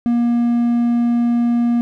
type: tone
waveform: triangle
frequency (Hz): 237.5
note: A#3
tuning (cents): +33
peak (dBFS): -11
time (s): 0.06-1.81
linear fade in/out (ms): 0
effects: none